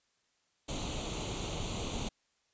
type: noise with comb filter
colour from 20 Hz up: pink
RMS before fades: -37 dBFS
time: 0.68-2.09 s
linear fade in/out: 10 ms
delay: 0.29 ms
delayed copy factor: +0.75
effects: white hiss -75 dBFS RMS until 2.53 s + resampled to 16000 Hz